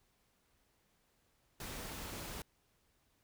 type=noise; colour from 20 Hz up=pink; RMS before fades=-45 dBFS; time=1.6-2.42 s; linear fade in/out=2 ms; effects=pink hiss -75 dBFS RMS until 3.23 s